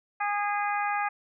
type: harmonic tone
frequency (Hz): 410.5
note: G#4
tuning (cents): -20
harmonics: 2 / 3 / 4 / 5 / 6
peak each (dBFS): -28 / -32 / -34 / -36 / -38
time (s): 0.2-1.09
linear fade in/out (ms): 10
effects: none